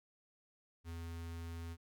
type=tone with notch filter; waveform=square; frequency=83.6 Hz; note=E2; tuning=25 cents sharp; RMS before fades=-45 dBFS; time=0.84-1.77 s; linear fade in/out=50 ms; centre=620 Hz; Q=2; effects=none